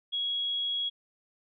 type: tone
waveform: sine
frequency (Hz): 3322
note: G#7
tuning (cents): 0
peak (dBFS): -28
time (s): 0.12-0.9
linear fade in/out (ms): 20
effects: none